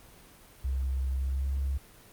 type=tone with pitch glide; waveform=sine; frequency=66 to 68.09 Hz; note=C2 to C#2; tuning=+16 to -30 cents; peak=-27 dBFS; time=0.64-1.78 s; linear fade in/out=10 ms; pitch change=+54 cents; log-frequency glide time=1.17-1.52 s; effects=pink hiss -54 dBFS RMS until 2.12 s + Opus 24 kbps